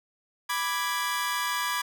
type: chord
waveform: sawtooth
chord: G# diminished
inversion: first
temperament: equal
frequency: 987.8 / 1174.7 / 1661.2 Hz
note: B5 / D6 / G#6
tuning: 0 / 0 / 0 cents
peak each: -27 / -28 / -28 dBFS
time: 0.49-1.82 s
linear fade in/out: 10 ms
effects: none